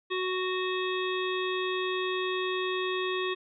harmonic tone, 370 Hz, F#4, in tune, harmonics 1 / 3 / 5 / 7 / 9 / 10, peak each -30 / -35 / -37 / -38 / -40 / -40 dBFS, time 0.1-3.35 s, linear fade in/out 20 ms, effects none

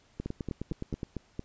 two click trains, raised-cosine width 3 ms, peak -21 / -21 dBFS, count 6 / 9, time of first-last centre 0.26-1.394 / 0.2-1.032 s, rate 4.41 / 9.62 Hz, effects pink hiss -64 dBFS RMS until 1.44 s + resampled to 16000 Hz

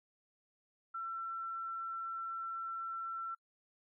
sine tone, 1346 Hz, E6, 36 cents sharp, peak -38 dBFS, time 0.94-3.35 s, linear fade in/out 10 ms, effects noise-tail reverb RT60 0.1 s tail -25 dB re dry

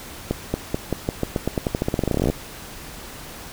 accelerating click train, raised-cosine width 2 ms, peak -7 dBFS, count 27, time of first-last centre 0.31-2.3 s, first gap 230 ms, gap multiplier 0.89, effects pink hiss -38 dBFS RMS until 3.52 s

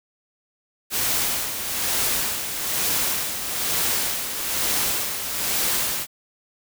white noise with tremolo, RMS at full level -22 dBFS, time 0.9-6.07 s, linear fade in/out 50 ms, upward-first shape sine, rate 1.1 Hz, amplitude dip 55%, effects none

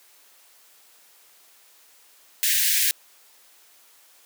white high-pass noise, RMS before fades -21 dBFS, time 2.43-2.91 s, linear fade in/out 0 ms, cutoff 1600 Hz, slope 96 dB/octave, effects white hiss -55 dBFS RMS until 4.25 s + high-pass 400 Hz 12 dB/octave

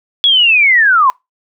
sine linear sweep, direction down, 3400 to 987.8 Hz, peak -6 dBFS, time 0.24-1.1 s, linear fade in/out 0 ms, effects noise-tail reverb RT60 0.2 s tail -25 dB re dry

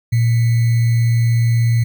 sine tone with sample-and-hold, 116.54 Hz, A#2, in tune, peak -11 dBFS, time 0.12-1.84 s, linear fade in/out 10 ms, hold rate 2100 Hz, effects none

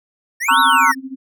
square exponential two-way sweep, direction up then down, 1758 to 3934 to 1758 Hz, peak -20 dBFS, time 0.4-0.95 s, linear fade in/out 20 ms, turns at 0.6 s
sine chord, F# dominant seventh, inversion first, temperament just, 925 / 1110 / 1332 / 1480 Hz, A#5 / C#6 / E6 / F#6, -14 / +2 / +18 / 0 cents, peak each -16 dBFS, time 0.48-0.92 s, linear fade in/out 10 ms
sine tone with tremolo, 264.5 Hz, C4, 19 cents sharp, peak -24 dBFS, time 0.5-1.16 s, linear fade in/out 20 ms, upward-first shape sine, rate 13 Hz, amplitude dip 85%
effects none

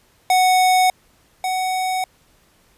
square tone pair in turn, 740 / 745.6 Hz, F#5 / F#5, 0 / +13 cents, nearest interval unison, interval 13 cents, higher second, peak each -13 / -20 dBFS, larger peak first, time 0.3-0.9 / 1.44-2.04 s, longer neither, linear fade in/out 2 ms, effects pink hiss -57 dBFS RMS until 2.77 s + resampled to 32000 Hz

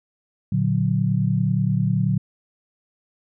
sine chord, Bb augmented, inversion none, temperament equal, 116.54 / 146.83 / 185 Hz, Bb2 / D3 / F#3, 0 / 0 / 0 cents, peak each -22 dBFS, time 0.52-2.18 s, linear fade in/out 5 ms, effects none

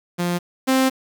sawtooth tone pair in turn, 175.3 / 262.7 Hz, F3 / C4, +7 / +7 cents, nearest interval perfect fifth, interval 700 cents, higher second, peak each -16 / -11 dBFS, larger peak second, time 0.18-0.39 / 0.67-0.9 s, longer second, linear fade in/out 20 ms, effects 7-bit

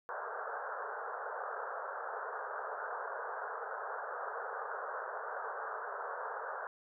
white band-pass noise, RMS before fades -41 dBFS, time 0.09-6.67 s, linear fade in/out 0 ms, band 420 to 1600 Hz, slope 96 dB/octave, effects none

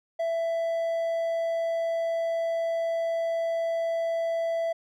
triangle tone, 664 Hz, E5, 12 cents sharp, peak -23 dBFS, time 0.19-4.73 s, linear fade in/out 10 ms, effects none

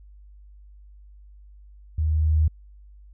sine tone with level ramp, 77.78 Hz, D#2, in tune, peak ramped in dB -20 to -15 dBFS, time 1.98-2.48 s, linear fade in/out 5 ms, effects added 50 Hz sine -45 dBFS peak until 3.13 s

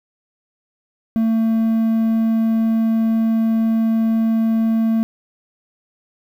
triangle tone, 224.5 Hz, A3, 35 cents sharp, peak -12 dBFS, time 1.16-5.03 s, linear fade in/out 0 ms, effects 8-bit

